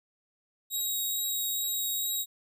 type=tone with vibrato; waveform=5% pulse; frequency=3808 Hz; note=A#7; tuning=36 cents sharp; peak=-22 dBFS; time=0.7-2.26 s; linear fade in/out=50 ms; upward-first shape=triangle; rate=2.3 Hz; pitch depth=10 cents each way; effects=none